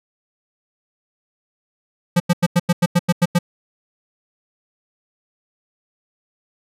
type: tone bursts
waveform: square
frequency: 174.61 Hz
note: F3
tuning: in tune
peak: -12 dBFS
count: 10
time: 2.16-3.389 s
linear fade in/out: 10 ms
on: 41 ms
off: 91 ms
effects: resampled to 32000 Hz